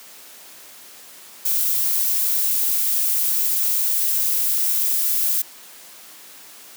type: noise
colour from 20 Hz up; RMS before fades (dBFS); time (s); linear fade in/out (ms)
violet; -20; 1.45-5.42; 5
effects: white hiss -43 dBFS RMS until 6.76 s + high-pass 200 Hz 12 dB/octave